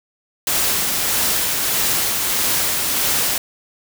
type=noise with tremolo; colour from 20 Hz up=white; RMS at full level=-18 dBFS; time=0.47-3.38 s; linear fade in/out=2 ms; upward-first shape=sine; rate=1.6 Hz; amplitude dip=25%; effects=none